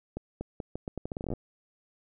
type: accelerating click train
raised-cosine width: 2 ms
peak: -21 dBFS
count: 17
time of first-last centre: 0.17-1.336 s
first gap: 240 ms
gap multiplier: 0.8
effects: none